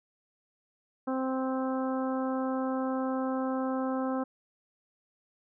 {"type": "harmonic tone", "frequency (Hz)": 261.6, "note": "C4", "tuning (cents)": 0, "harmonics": [1, 2, 3, 4, 5, 6], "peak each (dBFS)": [-30, -34, -38, -40, -41, -49], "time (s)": [1.07, 4.24], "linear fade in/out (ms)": 10, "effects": []}